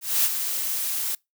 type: noise with ADSR envelope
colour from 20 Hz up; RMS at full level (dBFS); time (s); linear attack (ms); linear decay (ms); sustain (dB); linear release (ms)
blue; -19; 0.01-1.15; 230; 45; -8; 4
effects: noise-tail reverb RT60 0.2 s tail -26 dB re dry